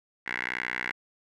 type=tone with band-pass filter; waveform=10% pulse; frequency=61.74 Hz; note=B1; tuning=in tune; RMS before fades=-33 dBFS; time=0.26-0.92 s; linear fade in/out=10 ms; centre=1900 Hz; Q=7.2; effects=none